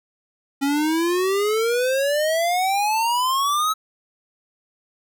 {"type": "exponential sweep", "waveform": "square", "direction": "up", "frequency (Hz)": [273.4, 1300], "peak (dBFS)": -19, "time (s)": [0.61, 3.74], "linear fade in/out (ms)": 20, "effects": []}